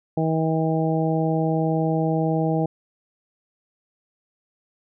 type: harmonic tone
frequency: 160.1 Hz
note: D#3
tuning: 50 cents sharp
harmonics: 1 / 2 / 3 / 4 / 5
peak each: -22 / -25 / -27 / -28 / -29 dBFS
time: 0.17-2.66 s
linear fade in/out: 5 ms
effects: none